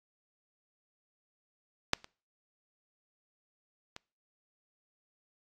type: clicks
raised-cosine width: 0.2 ms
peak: -7 / -29 / -25 dBFS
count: 3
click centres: 1.934 / 2.044 / 3.964 s
effects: noise-tail reverb RT60 0.4 s tail -26 dB re dry + AAC 48 kbps